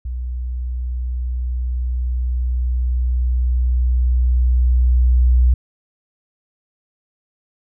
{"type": "tone with level ramp", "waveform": "sine", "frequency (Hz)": 61.74, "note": "B1", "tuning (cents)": 0, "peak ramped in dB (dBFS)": [-22, -9], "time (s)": [0.05, 5.54], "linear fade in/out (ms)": 5, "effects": []}